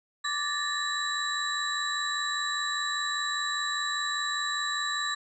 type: tone cluster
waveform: sine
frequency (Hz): 1170 / 1738 / 1823 / 3939 / 7560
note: D6 / A6 / A#6 / B7 / A#8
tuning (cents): -7 / -22 / -39 / -5 / +23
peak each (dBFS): -33 / -34 / -37 / -32 / -39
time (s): 0.24-5.15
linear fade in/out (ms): 10
effects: none